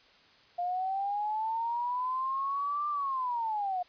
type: linear two-way sweep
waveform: sine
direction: up then down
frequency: 698 to 1190 to 707 Hz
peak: -29 dBFS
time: 0.58-3.83 s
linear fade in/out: 10 ms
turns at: 2.89 s
effects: white hiss -60 dBFS RMS until 3.88 s + resampled to 11025 Hz